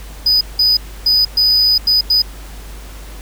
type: tone bursts at uneven times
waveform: triangle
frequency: 4978 Hz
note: D#8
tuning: in tune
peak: -8 dBFS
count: 6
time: 0.26-0.41 / 0.59-0.77 / 1.06-1.25 / 1.37-1.78 / 1.87-2.01 / 2.1-2.22 s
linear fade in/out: 5 ms
effects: added 50 Hz sine -30 dBFS peak until 3.21 s + pink hiss -38 dBFS RMS until 3.21 s